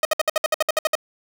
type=tone bursts; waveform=sawtooth; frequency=624 Hz; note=D#5; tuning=5 cents sharp; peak=-12 dBFS; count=12; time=0.03-0.953 s; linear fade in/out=2 ms; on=21 ms; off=61 ms; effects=9-bit